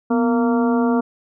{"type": "harmonic tone with a mistuned harmonic", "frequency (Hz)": 231, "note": "A#3", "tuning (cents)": -16, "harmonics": [1, 2, 3, 4, 5, 6], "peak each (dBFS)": [-16, -22, -26, -28, -30, -32], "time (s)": [0.1, 1.01], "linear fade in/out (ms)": 10, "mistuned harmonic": 1, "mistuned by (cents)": 100, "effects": []}